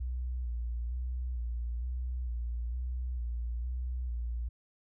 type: tone with vibrato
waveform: sine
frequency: 60.4 Hz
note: B1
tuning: 38 cents flat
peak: -32 dBFS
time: 0-4.49 s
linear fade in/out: 10 ms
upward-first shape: square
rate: 1.1 Hz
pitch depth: 46 cents each way
effects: none